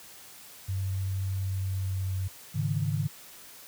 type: tone with pitch glide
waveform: sine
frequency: 95.8 to 94.43 Hz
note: G2 to F#2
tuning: -39 to +36 cents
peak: -27 dBFS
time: 0.68-2.28 s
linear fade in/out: 10 ms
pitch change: -25 cents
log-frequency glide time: 1.44-2.09 s
type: chord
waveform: sine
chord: Ab suspended fourth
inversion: none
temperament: just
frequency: 103.83 / 138.43 / 155.74 Hz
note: Ab2 / Db3 / Eb3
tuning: 0 / -2 / +2 cents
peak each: -30 dBFS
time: 2.54-3.08 s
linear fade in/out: 20 ms
effects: white hiss -49 dBFS RMS until 3.67 s + high-pass 60 Hz 12 dB/octave